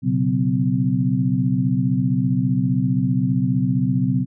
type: tone cluster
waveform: sine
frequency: 122.3 / 137.5 / 186 / 255.1 Hz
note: B2 / C#3 / F#3 / C4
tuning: -16 / -14 / +9 / -44 cents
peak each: -22 dBFS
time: 0.02-4.26 s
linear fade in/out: 50 ms
effects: none